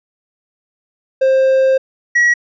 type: tone pair in turn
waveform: triangle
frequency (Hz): 529 / 1917.5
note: C5 / A#6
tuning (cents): +19 / +48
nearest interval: octave + minor seventh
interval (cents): 2229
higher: second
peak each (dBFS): -7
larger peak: neither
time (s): 1.21-1.78 / 2.15-2.34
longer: first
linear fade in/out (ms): 10
effects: resampled to 16000 Hz